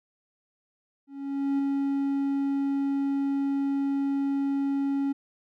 triangle tone with ADSR envelope, 277.2 Hz, C#4, in tune, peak -20 dBFS, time 1.07-5.13 s, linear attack 520 ms, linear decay 4 ms, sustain -2 dB, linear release 14 ms, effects none

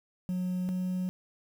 sine tone pair in turn, 182.1 / 183.37 Hz, F#3 / F#3, -27 / -15 cents, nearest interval unison, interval 12 cents, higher second, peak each -26 dBFS, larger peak neither, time 0.29-0.69 / 0.69-1.09 s, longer neither, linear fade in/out 0 ms, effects tanh soft clip ceiling -28 dBFS + 9-bit

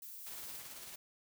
violet noise, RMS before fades -49 dBFS, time 0.02-0.6 s, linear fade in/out 2 ms
white noise with tremolo, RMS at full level -48 dBFS, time 0.26-0.96 s, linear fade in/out 5 ms, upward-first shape sine, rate 18 Hz, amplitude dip 35%
effects none

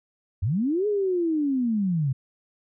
sine linear two-way sweep, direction up then down, 79.7 to 425.4 to 125.9 Hz, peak -21 dBFS, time 0.42-2.13 s, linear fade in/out 10 ms, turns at 0.87 s, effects none

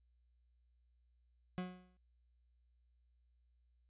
40% pulse tone with exponential decay, 182.1 Hz, F#3, 27 cents flat, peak -35 dBFS, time 1.58-1.97 s, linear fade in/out 0 ms, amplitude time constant 83 ms, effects added 60 Hz sine -70 dBFS peak until 3.89 s + resampled to 8000 Hz

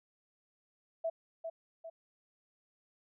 sine tone with echo, 657 Hz, E5, 6 cents flat, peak -31 dBFS, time 1.04-1.1 s, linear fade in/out 10 ms, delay 400 ms, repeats 2, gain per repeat -6 dB, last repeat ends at 1.9 s, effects none

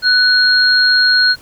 sine tone pair together, 1491 / 4247 Hz, F#6 / C8, +13 / +25 cents, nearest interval octave + tritone, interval 1812 cents, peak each -11 dBFS, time 0.02-1.36 s, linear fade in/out 50 ms, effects pink hiss -43 dBFS RMS until 1.41 s

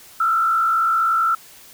sine tone with frequency modulation, 1339 Hz, E6, 27 cents sharp, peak -15 dBFS, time 0.2-1.35 s, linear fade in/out 5 ms, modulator 55.4 Hz, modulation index 0.73, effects white hiss -45 dBFS RMS until 1.73 s

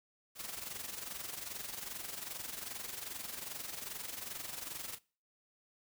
white noise with amplitude modulation, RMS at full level -41 dBFS, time 0.35-4.99 s, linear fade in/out 50 ms, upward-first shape sine, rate 22.5 Hz, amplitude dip 65%, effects noise-tail reverb RT60 0.4 s tail -23 dB re dry

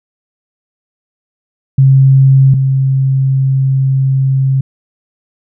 sine tone pair in turn, 134.5 / 134.02 Hz, C3 / C3, +48 / +42 cents, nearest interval unison, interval 6 cents, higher first, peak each -3 / -8 dBFS, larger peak first, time 1.78-2.54 / 2.54-4.61 s, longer second, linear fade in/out 5 ms, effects none

